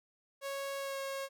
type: tone with pitch glide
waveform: sawtooth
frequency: 552 to 545 Hz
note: C#5 to C#5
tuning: -7 to -29 cents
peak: -33 dBFS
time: 0.41-1.29 s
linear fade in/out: 50 ms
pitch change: -22 cents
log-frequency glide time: 0.79-0.98 s
effects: none